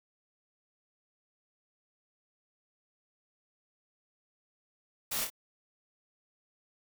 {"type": "noise with echo", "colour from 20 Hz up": "white", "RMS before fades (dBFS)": -34, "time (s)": [5.11, 5.25], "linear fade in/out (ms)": 10, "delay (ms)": 26, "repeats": 2, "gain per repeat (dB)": -5, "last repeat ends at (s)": 5.302, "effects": []}